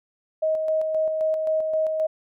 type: tone with tremolo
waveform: sine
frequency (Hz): 630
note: D#5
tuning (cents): +21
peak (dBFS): -19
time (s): 0.42-2.07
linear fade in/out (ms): 10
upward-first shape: square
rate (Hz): 3.8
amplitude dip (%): 35
effects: none